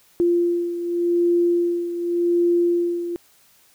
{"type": "beating tone pair", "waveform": "sine", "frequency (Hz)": [346.1, 346.97], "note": ["F4", "F4"], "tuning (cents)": [-16, -11], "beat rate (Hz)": 0.87, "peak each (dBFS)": [-18, -24], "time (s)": [0.2, 3.16], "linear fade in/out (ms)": 0, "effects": ["white hiss -56 dBFS RMS until 3.74 s"]}